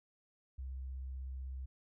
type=tone with vibrato; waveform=sine; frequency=65.41 Hz; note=C2; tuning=in tune; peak=-40 dBFS; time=0.58-1.66 s; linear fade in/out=10 ms; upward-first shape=sine; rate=16 Hz; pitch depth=18 cents each way; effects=none